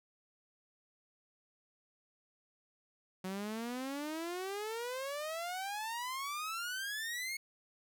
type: exponential sweep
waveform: sawtooth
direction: up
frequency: 183.9 to 2194 Hz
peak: -34 dBFS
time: 3.24-7.37 s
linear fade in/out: 5 ms
effects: none